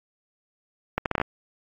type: accelerating click train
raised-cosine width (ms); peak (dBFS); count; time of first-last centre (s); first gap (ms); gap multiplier
0.5; -8; 7; 0.98-1.215; 78; 0.71
effects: AAC 64 kbps